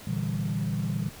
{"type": "chord", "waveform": "sine", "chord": "E half-diminished seventh", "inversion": "second", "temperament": "equal", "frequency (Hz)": [116.54, 146.83, 164.81, 196], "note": ["Bb2", "D3", "E3", "G3"], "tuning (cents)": [0, 0, 0, 0], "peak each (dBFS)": -31, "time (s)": [0.07, 1.09], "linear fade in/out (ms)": 5, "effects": ["tanh soft clip ceiling -20 dBFS", "pink hiss -46 dBFS RMS until 1.2 s"]}